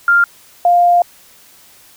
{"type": "tone pair in turn", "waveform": "sine", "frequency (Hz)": [1396.9, 701.3], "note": ["F6", "F5"], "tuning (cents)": [0, 7], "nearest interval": "octave", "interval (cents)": 1193, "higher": "first", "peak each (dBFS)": -7, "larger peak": "neither", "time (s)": [[0.08, 0.24], [0.65, 1.02]], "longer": "second", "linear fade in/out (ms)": 2, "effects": ["white hiss -45 dBFS RMS until 1.96 s"]}